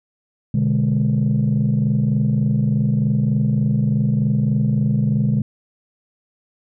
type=chord; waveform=sine; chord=G# diminished; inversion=first; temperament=equal; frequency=123.47 / 146.83 / 207.7 Hz; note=B2 / D3 / G#3; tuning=0 / 0 / 0 cents; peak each=-18 dBFS; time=0.54-5.42 s; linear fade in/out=5 ms; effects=tanh soft clip ceiling -10 dBFS